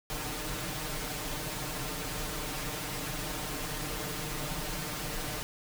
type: noise with comb filter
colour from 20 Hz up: pink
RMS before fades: -36 dBFS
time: 0.1-5.43 s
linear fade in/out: 0 ms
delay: 6.6 ms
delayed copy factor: +0.85
effects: none